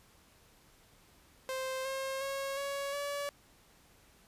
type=tone with pitch steps; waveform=sawtooth; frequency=523.3 / 534.9 / 546.8 / 558.9 / 571.3 Hz; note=C5 / C5 / C#5 / C#5 / D5; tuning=0 / +38 / -24 / +14 / -48 cents; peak=-31 dBFS; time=1.49-3.29 s; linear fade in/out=0 ms; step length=360 ms; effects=pink hiss -63 dBFS RMS until 4.27 s + resampled to 32000 Hz